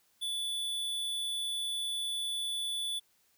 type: tone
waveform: square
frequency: 3465 Hz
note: A7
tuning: 27 cents flat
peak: -33 dBFS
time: 0.21-3 s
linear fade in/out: 20 ms
effects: white hiss -70 dBFS RMS until 3.37 s